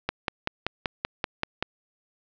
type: click train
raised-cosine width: 0.3 ms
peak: -9 dBFS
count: 9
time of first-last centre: 0.09-1.626 s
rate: 5.21 Hz
effects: low-pass 5000 Hz 12 dB/octave